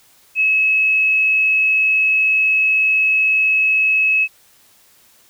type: tone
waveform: sine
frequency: 2578 Hz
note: E7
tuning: 39 cents flat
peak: -12 dBFS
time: 0.35-4.28 s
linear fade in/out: 50 ms
effects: white hiss -52 dBFS RMS until 5.29 s